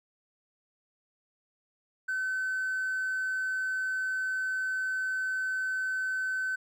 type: tone with hard clipping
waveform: triangle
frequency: 1524 Hz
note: G6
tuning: 49 cents flat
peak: -29 dBFS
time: 2.08-6.56 s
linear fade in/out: 10 ms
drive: 4 dB
effects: none